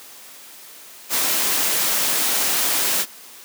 white noise, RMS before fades -20 dBFS, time 1.09-3.06 s, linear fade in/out 50 ms, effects white hiss -42 dBFS RMS until 3.44 s + high-pass 200 Hz 12 dB/octave

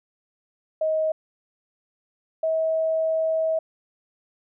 sine tone pair in turn, 630 / 642.1 Hz, D#5 / E5, +21 / -46 cents, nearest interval unison, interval 33 cents, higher second, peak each -20 dBFS, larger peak neither, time 0.81-1.12 / 2.43-3.59 s, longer second, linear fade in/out 5 ms, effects none

